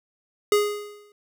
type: tone with exponential decay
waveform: square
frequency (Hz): 414.4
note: G#4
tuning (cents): -4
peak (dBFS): -15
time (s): 0.52-1.12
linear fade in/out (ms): 2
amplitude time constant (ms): 130
effects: none